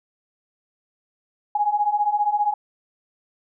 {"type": "beating tone pair", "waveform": "sine", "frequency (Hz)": [821, 836], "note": ["G#5", "G#5"], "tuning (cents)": [-20, 11], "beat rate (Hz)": 15, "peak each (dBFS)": [-23, -20], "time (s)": [1.55, 2.54], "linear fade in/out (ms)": 5, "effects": []}